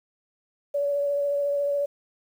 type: tone with vibrato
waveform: sine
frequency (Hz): 570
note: C#5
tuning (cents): +48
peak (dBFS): -22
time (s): 0.74-1.86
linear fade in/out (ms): 10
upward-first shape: triangle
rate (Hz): 14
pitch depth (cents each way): 19
effects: 9-bit